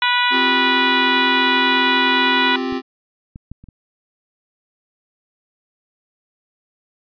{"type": "harmonic tone", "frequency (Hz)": 490, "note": "B4", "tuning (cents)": -14, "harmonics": [2, 3, 4, 5, 6, 7, 8], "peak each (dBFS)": [-19, -21, -22, -23, -24, -24, -25], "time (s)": [0.02, 2.56], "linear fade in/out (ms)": 2}
{"type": "chord", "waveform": "square", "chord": "C suspended fourth", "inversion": "none", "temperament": "equal", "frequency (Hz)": [261.6, 349.2, 392], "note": ["C4", "F4", "G4"], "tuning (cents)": [0, 0, 0], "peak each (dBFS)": [-23, -28, -28], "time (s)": [0.3, 2.82], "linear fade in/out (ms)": 50}
{"type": "clicks", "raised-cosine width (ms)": 5, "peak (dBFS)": [-25, -22, -20, -29, -28], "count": 5, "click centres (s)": [2.725, 3.359, 3.516, 3.64, 3.687]}
{"effects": ["resampled to 11025 Hz"]}